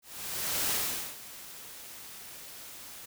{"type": "noise with ADSR envelope", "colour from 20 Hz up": "white", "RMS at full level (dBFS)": -29, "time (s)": [0.02, 3.06], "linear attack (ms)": 680, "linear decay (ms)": 450, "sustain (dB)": -17, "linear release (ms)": 10, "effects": []}